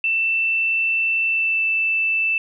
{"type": "tone with pitch glide", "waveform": "sine", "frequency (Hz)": [2669, 2649], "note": ["E7", "E7"], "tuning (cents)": [21, 8], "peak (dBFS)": -17, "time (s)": [0.04, 2.38], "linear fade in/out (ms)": 2, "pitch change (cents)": -13, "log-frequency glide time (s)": [1.26, 1.65], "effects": []}